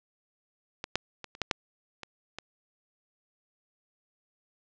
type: clicks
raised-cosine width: 0.2 ms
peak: -17 / -8 / -22 / -28 / -11 / -7 / -22 / -20 dBFS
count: 8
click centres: 0.841 / 0.956 / 1.243 / 1.351 / 1.417 / 1.512 / 2.033 / 2.386 s
effects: low-pass 6000 Hz 12 dB/octave